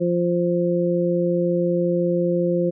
harmonic tone, 174.5 Hz, F3, 1 cent flat, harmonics 1 / 2 / 3, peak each -22 / -22 / -22 dBFS, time 0-2.71 s, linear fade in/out 20 ms, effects none

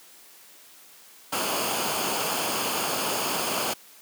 pink noise with comb filter, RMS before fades -27 dBFS, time 1.32-3.74 s, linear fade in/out 10 ms, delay 0.52 ms, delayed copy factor -0.55, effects white hiss -51 dBFS RMS until 4.01 s + high-pass 200 Hz 12 dB/octave

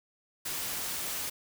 white noise, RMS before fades -35 dBFS, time 0.45-1.3 s, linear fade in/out 10 ms, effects none

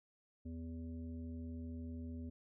harmonic tone, 82.41 Hz, E2, in tune, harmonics 1 / 3 / 5 / 7, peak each -45 / -46 / -60 / -63 dBFS, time 0.45-2.3 s, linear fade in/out 10 ms, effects none

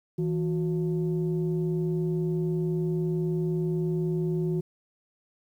sine tone pair together, 161.91 / 364 Hz, E3 / F#4, -31 / -28 cents, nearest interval octave + major second, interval 1403 cents, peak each -25 / -28 dBFS, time 0.18-4.61 s, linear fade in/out 10 ms, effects tanh soft clip ceiling -19 dBFS + 10-bit

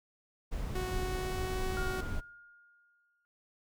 brown noise, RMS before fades -36 dBFS, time 0.51-2.21 s, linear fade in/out 20 ms
sawtooth tone with pitch glide, 369.1 to 374 Hz, F#4 to F#4, -4 to +19 cents, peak -32 dBFS, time 0.75-2.01 s, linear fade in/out 5 ms, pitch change +23 cents, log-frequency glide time 1-1.62 s
sine tone with exponential decay, 1420 Hz, F6, 28 cents sharp, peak -36 dBFS, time 1.77-3.25 s, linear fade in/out 0 ms, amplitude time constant 320 ms
effects noise-tail reverb RT60 0.6 s tail -26 dB re dry

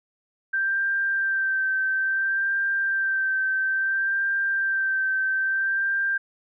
sine tone with vibrato, 1568 Hz, G6, in tune, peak -21 dBFS, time 0.53-6.18 s, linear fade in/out 10 ms, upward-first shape sine, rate 0.59 Hz, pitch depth 21 cents each way, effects none

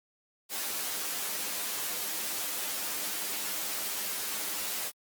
white noise with comb filter, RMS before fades -34 dBFS, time 0.49-4.92 s, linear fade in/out 50 ms, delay 9.9 ms, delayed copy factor +0.9, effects high-pass 200 Hz 12 dB/octave + Opus 48 kbps

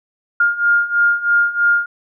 sine beating tone pair, 1410 / 1413.1 Hz, F6 / F6, +16 / +20 cents, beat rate 3.1 Hz, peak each -17 / -14 dBFS, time 0.4-1.86 s, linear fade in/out 5 ms, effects none

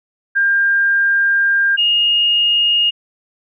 sine tone pair in turn, 1600 / 2851 Hz, G6 / F7, +35 / +35 cents, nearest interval minor seventh, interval 1000 cents, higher second, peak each -11 / -11 dBFS, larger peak neither, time 0.35-1.77 / 1.77-2.91 s, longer first, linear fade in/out 20 ms, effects none

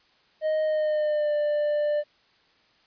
triangle tone with pitch glide, 622.3 to 593.2 Hz, D#5 to D5, 0 to +17 cents, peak -20 dBFS, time 0.41-2.04 s, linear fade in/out 50 ms, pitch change -83 cents, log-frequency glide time 0.63-1.34 s, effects white hiss -62 dBFS RMS until 2.86 s + resampled to 11025 Hz

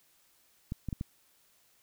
clicks, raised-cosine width 5 ms, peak -22 dBFS, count 4, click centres 0.721 / 0.887 / 0.928 / 1.011 s, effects white hiss -67 dBFS RMS until 1.82 s

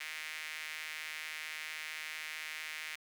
sawtooth tone with high-pass filter, 155.56 Hz, D#3, in tune, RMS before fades -43 dBFS, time 0-2.96 s, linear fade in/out 10 ms, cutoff 2100 Hz, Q 3, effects none

